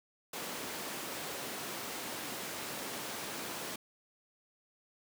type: high-pass noise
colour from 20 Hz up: pink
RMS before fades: -41 dBFS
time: 0.33-3.76 s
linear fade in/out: 5 ms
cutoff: 240 Hz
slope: 12 dB/octave
effects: none